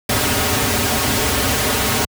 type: noise with comb filter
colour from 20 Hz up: pink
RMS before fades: -17 dBFS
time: 0.09-2.05 s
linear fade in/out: 5 ms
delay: 5.9 ms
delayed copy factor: -1
effects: high-pass 80 Hz 12 dB/octave